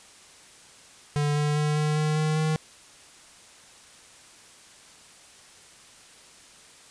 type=tone with pitch steps; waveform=square; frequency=146.83 / 148.36 / 149.92 / 151.48 / 153.07 / 154.67 / 156.28 Hz; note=D3 / D3 / D3 / D#3 / D#3 / D#3 / D#3; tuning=0 / +18 / +36 / -46 / -28 / -10 / +8 cents; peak=-23 dBFS; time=1.16-2.56 s; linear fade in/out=0 ms; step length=200 ms; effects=white hiss -51 dBFS RMS until 6.9 s + resampled to 22050 Hz